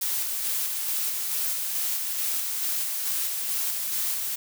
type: noise with tremolo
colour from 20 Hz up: blue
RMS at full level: -27 dBFS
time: 0.01-4.36 s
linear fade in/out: 10 ms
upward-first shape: square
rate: 2.3 Hz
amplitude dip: 25%
effects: none